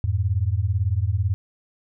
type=beating tone pair; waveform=sine; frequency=87.31 / 105.31 Hz; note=F2 / G#2; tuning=0 / +25 cents; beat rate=18 Hz; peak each=-22 dBFS; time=0.04-1.34 s; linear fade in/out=0 ms; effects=none